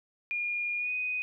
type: tone with pitch glide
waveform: sine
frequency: 2424 to 2494 Hz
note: D#7 to D#7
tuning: -46 to +3 cents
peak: -29 dBFS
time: 0.31-1.22 s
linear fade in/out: 0 ms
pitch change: +49 cents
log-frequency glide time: 0.77-0.93 s
effects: none